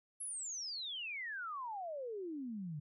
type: exponential sweep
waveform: sine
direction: down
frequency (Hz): 11220 to 141.5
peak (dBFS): -40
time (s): 0.2-2.8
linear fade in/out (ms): 10
effects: none